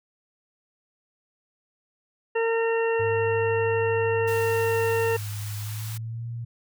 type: harmonic tone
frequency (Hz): 456.4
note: A#4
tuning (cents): -37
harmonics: 1 / 2 / 3 / 4 / 6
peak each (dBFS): -22 / -31 / -38 / -32 / -34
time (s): 2.35-5.17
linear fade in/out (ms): 10
type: tone with pitch glide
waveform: sine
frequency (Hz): 103.83 to 117.22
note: G#2 to A#2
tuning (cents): 0 to +10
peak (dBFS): -30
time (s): 2.99-6.45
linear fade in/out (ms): 10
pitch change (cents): +210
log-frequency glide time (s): 5.55-6.27
type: high-pass noise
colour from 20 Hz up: white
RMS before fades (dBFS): -40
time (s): 4.27-5.98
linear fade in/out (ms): 10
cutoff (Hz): 730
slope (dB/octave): 96
effects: none